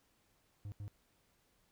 triangle tone bursts at uneven times, 102.1 Hz, G#2, 29 cents flat, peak -40 dBFS, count 2, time 0.65-0.72 / 0.8-0.88 s, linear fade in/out 0 ms, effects pink hiss -74 dBFS RMS until 1.71 s

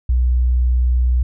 sine tone, 61.74 Hz, B1, in tune, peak -12 dBFS, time 0.09-1.23 s, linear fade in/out 5 ms, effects none

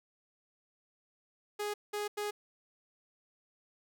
sawtooth tone bursts at uneven times, 415.3 Hz, G#4, in tune, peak -30 dBFS, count 3, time 1.59-1.74 / 1.93-2.08 / 2.17-2.31 s, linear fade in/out 10 ms, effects none

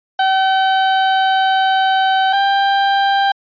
35% pulse tone pair in turn, 765 / 791.5 Hz, G5 / G5, -42 / +17 cents, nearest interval minor second, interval 59 cents, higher second, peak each -10 dBFS, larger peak neither, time 0.19-2.33 / 2.33-3.32 s, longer first, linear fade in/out 5 ms, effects resampled to 11025 Hz

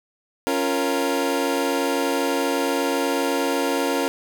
25% pulse chord, Bb minor, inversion first, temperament equal, 277.2 / 349.2 / 466.2 Hz, Db4 / F4 / Bb4, 0 / 0 / 0 cents, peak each -20 / -23 / -21 dBFS, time 0.47-4.08 s, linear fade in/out 0 ms, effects none

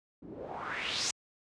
white noise with low-pass filter sweep, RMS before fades -37 dBFS, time 0.22-1.11 s, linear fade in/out 5 ms, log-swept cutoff 240 to 7000 Hz, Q 3.2, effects high-pass 60 Hz 12 dB/octave + resampled to 22050 Hz

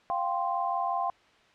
sine chord, F suspended second, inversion none, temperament equal, 698.5 / 784 / 1046.5 Hz, F5 / G5 / C6, 0 / 0 / 0 cents, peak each -31 dBFS, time 0.1-1.1 s, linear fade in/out 0 ms, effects white hiss -60 dBFS RMS until 1.54 s + low-pass 3000 Hz 12 dB/octave

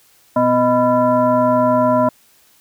sine tone with frequency modulation, 622.3 Hz, D#5, in tune, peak -11 dBFS, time 0.36-2.09 s, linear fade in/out 5 ms, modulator 372 Hz, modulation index 1.2, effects white hiss -53 dBFS RMS until 2.6 s

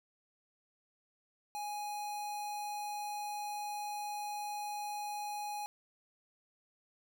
square tone with notch filter, 830.6 Hz, G#5, in tune, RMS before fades -40 dBFS, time 1.55-5.66 s, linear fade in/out 0 ms, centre 1900 Hz, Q 1.4, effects none

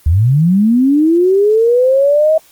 sine linear sweep, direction up, 71 to 642 Hz, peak -7 dBFS, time 0.06-2.38 s, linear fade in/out 5 ms, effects white hiss -47 dBFS RMS until 2.51 s + Opus 24 kbps

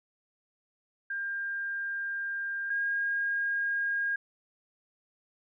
sine tone pair in turn, 1600 / 1624.2 Hz, G6 / G#6, +35 / -39 cents, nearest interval unison, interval 26 cents, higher second, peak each -31 / -27 dBFS, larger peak second, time 1.1-2.7 / 2.7-4.16 s, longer first, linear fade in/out 5 ms, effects none

